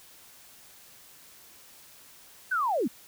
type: linear sweep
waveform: sine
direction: down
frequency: 1568 to 186.1 Hz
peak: -24 dBFS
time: 2.51-2.88 s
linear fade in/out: 10 ms
effects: white hiss -53 dBFS RMS until 3.07 s